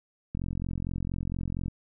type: click train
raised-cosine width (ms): 5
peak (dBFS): -20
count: 60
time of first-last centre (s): 0.35-1.682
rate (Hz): 44.3
effects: none